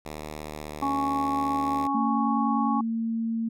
5% pulse tone with pitch glide, 76.3 to 75.08 Hz, D#2 to D2, -33 to +39 cents, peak -24 dBFS, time 0.05-1.87 s, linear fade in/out 5 ms, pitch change -28 cents, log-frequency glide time 0.31-0.88 s
harmonic tone, 277.2 Hz, C#4, in tune, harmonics 1 / 3 / 4, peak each -28 / -28 / -28 dBFS, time 0.82-2.81 s, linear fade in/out 5 ms
sine tone, 227.1 Hz, A#3, 45 cents flat, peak -25 dBFS, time 1.94-3.49 s, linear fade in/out 10 ms
effects none

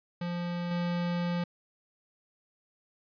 square tone with level steps, 174.3 Hz, F3, 3 cents flat, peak -32 / -29 dBFS, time 0.21-1.44 s, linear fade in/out 5 ms, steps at 0.71 s, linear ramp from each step 2 ms, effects resampled to 11025 Hz

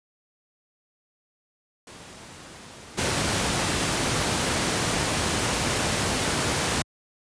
pink noise with level steps, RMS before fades -43 / -24 dBFS, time 1.87-6.82 s, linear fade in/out 2 ms, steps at 2.97 s, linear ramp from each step 20 ms, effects high-pass 80 Hz 12 dB/octave + resampled to 22050 Hz

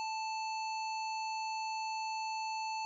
harmonic tone, 880 Hz, A5, in tune, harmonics 1 / 3 / 5 / 7 / 8, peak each -36 / -44 / -46 / -54 / -57 dBFS, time 0-2.85 s, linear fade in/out 0 ms, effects none

